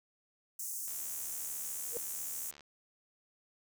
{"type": "high-pass noise", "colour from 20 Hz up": "pink", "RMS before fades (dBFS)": -40, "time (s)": [0.59, 2.51], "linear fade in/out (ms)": 5, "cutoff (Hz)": 6300, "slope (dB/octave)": 48}
{"type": "click train", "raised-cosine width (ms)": 0.2, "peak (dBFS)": -36, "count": 129, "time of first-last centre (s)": [0.88, 2.607], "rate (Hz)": 74.1}
{"type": "tone with exponential growth", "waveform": "sine", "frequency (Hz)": 476.4, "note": "A#4", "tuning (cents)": 38, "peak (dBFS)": -32, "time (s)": [1.89, 1.97], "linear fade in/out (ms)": 0, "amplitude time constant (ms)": 16}
{"effects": []}